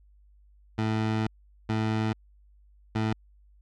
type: tone bursts at uneven times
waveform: 20% pulse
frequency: 109.7 Hz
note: A2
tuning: 5 cents flat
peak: -20 dBFS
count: 3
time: 0.78-1.27 / 1.69-2.13 / 2.95-3.13 s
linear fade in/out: 5 ms
effects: added 50 Hz sine -55 dBFS peak until 3.61 s + low-pass 4000 Hz 12 dB/octave